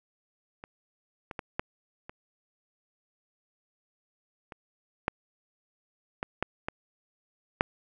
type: clicks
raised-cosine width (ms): 0.5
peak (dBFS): -27 / -23 / -19 / -13 / -26 / -27 / -10 / -16 / -12 / -16 / -6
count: 11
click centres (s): 0.639 / 1.312 / 1.392 / 1.595 / 2.095 / 4.522 / 5.081 / 6.229 / 6.426 / 6.685 / 7.609
effects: none